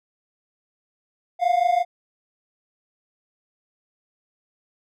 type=tone pair together; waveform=triangle; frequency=693.1 / 719 Hz; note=F5 / F#5; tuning=-13 / -50 cents; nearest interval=minor second; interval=63 cents; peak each=-18 dBFS; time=1.39-1.85 s; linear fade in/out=50 ms; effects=none